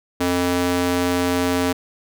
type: tone with high-pass filter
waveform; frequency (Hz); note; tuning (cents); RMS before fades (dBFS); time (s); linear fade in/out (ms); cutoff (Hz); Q
square; 88.8; F2; +29; -20; 0.2-1.73; 10; 260; 1.1
effects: none